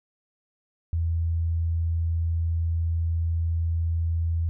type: tone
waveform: sine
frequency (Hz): 83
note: E2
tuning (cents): +12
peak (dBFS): -22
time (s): 0.93-4.49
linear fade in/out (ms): 0
effects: none